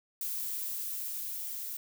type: noise with level ramp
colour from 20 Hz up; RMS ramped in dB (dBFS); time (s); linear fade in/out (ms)
violet; -35 to -39; 0.21-1.77; 2
effects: none